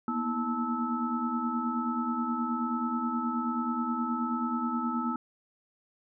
sine tone cluster, 231.8 / 241.2 / 322 / 875 / 1305 Hz, A#3 / B3 / E4 / A5 / E6, -10 / -41 / -41 / -10 / -18 cents, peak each -37 / -31 / -39 / -37 / -33 dBFS, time 0.08-5.16 s, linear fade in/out 2 ms, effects none

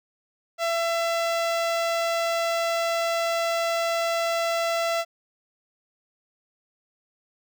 sawtooth tone with notch filter, 671 Hz, E5, 31 cents sharp, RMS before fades -25 dBFS, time 0.58-5.05 s, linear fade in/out 50 ms, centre 11000 Hz, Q 0.95, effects none

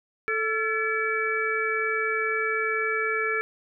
sine tone cluster, 439.4 / 1349 / 1719 / 2289 Hz, A4 / E6 / A6 / D7, -2 / +40 / -41 / -45 cents, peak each -29 dBFS, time 0.28-3.41 s, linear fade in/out 0 ms, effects none

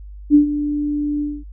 sine tone with ADSR envelope, 293.7 Hz, D4, in tune, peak -5 dBFS, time 0.3-1.44 s, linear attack 47 ms, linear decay 110 ms, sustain -13 dB, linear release 230 ms, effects added 50 Hz sine -33 dBFS peak until 1.52 s

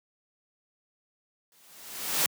white noise with exponential growth, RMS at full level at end -23 dBFS, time 1.52-2.26 s, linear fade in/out 1 ms, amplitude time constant 160 ms, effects high-pass 150 Hz 12 dB/octave

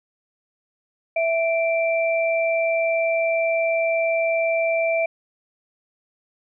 sine tone pair together, 659.3 / 2349 Hz, E5 / D7, 0 / 0 cents, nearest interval octave + minor seventh, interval 2200 cents, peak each -19 / -25 dBFS, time 1.16-5.06 s, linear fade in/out 5 ms, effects none

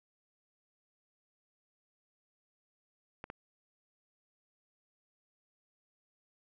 clicks, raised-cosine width 0.5 ms, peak -27 / -26 dBFS, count 2, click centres 3.241 / 3.301 s, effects none

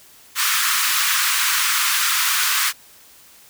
pink high-pass noise, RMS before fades -19 dBFS, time 0.35-2.73 s, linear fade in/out 50 ms, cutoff 1100 Hz, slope 48 dB/octave, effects white hiss -48 dBFS RMS until 3.49 s

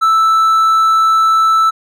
triangle tone, 1318.5 Hz, E6, in tune, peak -6 dBFS, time 0.01-1.71 s, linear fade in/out 20 ms, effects none

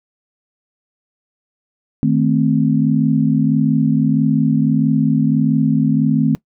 sine chord, A diminished, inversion second, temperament equal, 155.56 / 220 / 261.6 Hz, Eb3 / A3 / C4, 0 / 0 / 0 cents, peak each -16 dBFS, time 2.03-6.35 s, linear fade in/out 0 ms, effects noise-tail reverb RT60 0.1 s tail -21 dB re dry

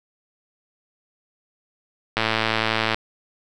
click train, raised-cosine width 0.3 ms, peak -4 dBFS, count 87, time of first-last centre 2.17-2.945 s, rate 111 Hz, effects none

